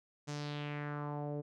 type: tone with low-pass filter sweep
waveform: sawtooth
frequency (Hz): 146.83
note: D3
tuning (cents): 0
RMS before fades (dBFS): -40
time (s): 0.27-1.42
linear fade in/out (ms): 20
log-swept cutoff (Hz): 6900 to 470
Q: 2.6
effects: none